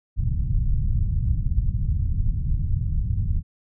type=low-pass noise; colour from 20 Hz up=pink; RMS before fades=-22 dBFS; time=0.16-3.43 s; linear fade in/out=50 ms; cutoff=130 Hz; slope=24 dB/octave; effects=none